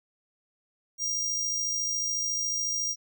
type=tone with amplitude modulation; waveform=square; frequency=5700 Hz; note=F8; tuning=34 cents sharp; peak=-26 dBFS; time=0.98-2.96 s; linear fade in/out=50 ms; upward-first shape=sine; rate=54 Hz; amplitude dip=35%; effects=none